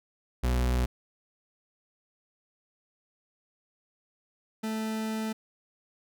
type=tone pair in turn; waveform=40% pulse; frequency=61.74 / 219.6 Hz; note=B1 / A3; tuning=0 / -3 cents; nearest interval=octave + minor seventh; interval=2197 cents; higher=second; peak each=-23 / -29 dBFS; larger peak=first; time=0.43-0.86 / 4.63-5.33 s; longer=second; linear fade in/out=10 ms; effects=none